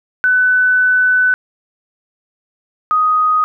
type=tone pair in turn; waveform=sine; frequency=1500 / 1248.7 Hz; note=F#6 / D#6; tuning=+23 / +6 cents; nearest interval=minor third; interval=317 cents; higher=first; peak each=-9 / -10 dBFS; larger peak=first; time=0.24-1.34 / 2.91-3.44 s; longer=first; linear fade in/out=0 ms; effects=none